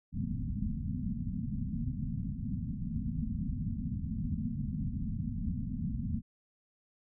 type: low-pass noise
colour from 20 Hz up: white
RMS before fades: -35 dBFS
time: 0.12-6.22 s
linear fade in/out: 50 ms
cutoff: 250 Hz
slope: 96 dB/octave
effects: none